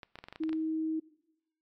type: clicks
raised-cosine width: 0.3 ms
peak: -28 dBFS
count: 10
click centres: 0.032 / 0.156 / 0.188 / 0.24 / 0.285 / 0.326 / 0.359 / 0.436 / 0.493 / 0.53 s
type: tone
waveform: sine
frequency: 317.4 Hz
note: D#4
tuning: 35 cents sharp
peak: -29 dBFS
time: 0.4-1 s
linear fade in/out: 10 ms
effects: noise-tail reverb RT60 0.9 s tail -19 dB re dry + MP3 96 kbps